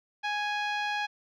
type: tone with low-pass filter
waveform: 10% pulse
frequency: 830.6 Hz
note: G#5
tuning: in tune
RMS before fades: -31 dBFS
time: 0.23-1.07 s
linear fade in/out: 20 ms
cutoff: 2700 Hz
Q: 0.59
effects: none